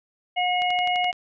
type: harmonic tone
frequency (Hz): 722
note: F#5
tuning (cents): -43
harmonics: 1 / 3 / 4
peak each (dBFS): -22 / -27 / -28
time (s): 0.36-1.12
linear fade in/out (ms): 20
type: click train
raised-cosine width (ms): 0.2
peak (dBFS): -19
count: 7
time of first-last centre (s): 0.62-1.128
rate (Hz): 11.8
effects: none